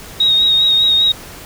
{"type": "tone with vibrato", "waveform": "sine", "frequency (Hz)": 3761, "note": "A#7", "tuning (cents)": 15, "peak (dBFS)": -9, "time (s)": [0.2, 1.12], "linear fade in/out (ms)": 5, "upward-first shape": "sine", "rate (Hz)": 5, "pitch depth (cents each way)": 28, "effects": ["pink hiss -34 dBFS RMS until 1.45 s"]}